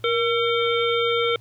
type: harmonic tone with a mistuned harmonic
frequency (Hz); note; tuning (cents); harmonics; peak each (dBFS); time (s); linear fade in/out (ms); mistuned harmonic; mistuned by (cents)
450.8; A4; +42; 1 / 3 / 5 / 7 / 8; -21 / -26 / -28 / -29 / -30; 0.04-1.36; 2; 1; +72
effects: added 112 Hz sine -45 dBFS peak until 1.4 s + pink hiss -57 dBFS RMS until 1.4 s